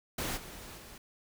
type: noise with level steps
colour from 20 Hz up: pink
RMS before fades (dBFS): -35 / -47 / -50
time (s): 0.18-0.98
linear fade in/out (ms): 5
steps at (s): 0.36 / 0.76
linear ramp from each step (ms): 20
effects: none